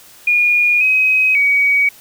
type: tone with pitch steps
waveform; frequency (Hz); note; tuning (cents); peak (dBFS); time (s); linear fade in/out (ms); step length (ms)
sine; 2436 / 2530 / 2260; D#7 / D#7 / C#7; -37 / +28 / +33; -10; 0.27-1.89; 5; 540
effects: white hiss -43 dBFS RMS until 2 s